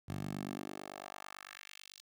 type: tone with high-pass filter sweep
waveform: 10% pulse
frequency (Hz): 49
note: G1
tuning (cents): 0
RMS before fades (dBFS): -45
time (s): 0.08-2.01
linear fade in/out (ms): 10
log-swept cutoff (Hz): 100 to 4300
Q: 1.6
effects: none